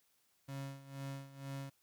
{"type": "tone with tremolo", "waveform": "35% pulse", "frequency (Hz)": 137.3, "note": "C#3", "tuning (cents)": -16, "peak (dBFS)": -39, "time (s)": [0.48, 1.7], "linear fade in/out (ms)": 10, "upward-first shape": "sine", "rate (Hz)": 2.1, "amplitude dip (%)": 80, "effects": ["white hiss -75 dBFS RMS until 1.82 s"]}